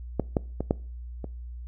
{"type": "clicks", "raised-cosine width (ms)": 2, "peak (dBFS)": [-10, -9, -15, -8, -21], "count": 5, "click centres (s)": [0.197, 0.368, 0.606, 0.709, 1.243], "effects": ["noise-tail reverb RT60 0.4 s tail -23 dB re dry", "added 60 Hz sine -36 dBFS peak until 1.67 s"]}